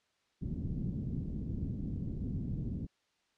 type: low-pass noise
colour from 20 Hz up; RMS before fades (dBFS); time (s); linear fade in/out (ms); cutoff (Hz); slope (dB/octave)
white; -37; 0.41-2.87; 20; 230; 24
effects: white hiss -75 dBFS RMS until 3.37 s + low-pass 5000 Hz 12 dB/octave